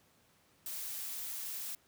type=noise; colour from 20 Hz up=blue; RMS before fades=-41 dBFS; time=0.66-1.75 s; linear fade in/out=2 ms; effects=pink hiss -68 dBFS RMS until 1.87 s + high-pass 80 Hz 12 dB/octave